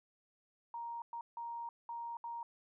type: tone bursts at uneven times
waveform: sine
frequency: 936 Hz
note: A#5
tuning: 7 cents sharp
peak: -40 dBFS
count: 5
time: 0.74-1.02 / 1.13-1.21 / 1.37-1.69 / 1.89-2.17 / 2.24-2.43 s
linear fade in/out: 2 ms
effects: none